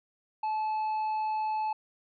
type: tone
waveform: triangle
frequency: 865 Hz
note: A5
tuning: 30 cents flat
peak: -26 dBFS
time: 0.43-1.73 s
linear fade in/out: 5 ms
effects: resampled to 11025 Hz